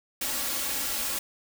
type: noise with comb filter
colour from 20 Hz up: white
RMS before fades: -30 dBFS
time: 0.21-1.19 s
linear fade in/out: 5 ms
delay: 3.6 ms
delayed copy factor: +0.9
effects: none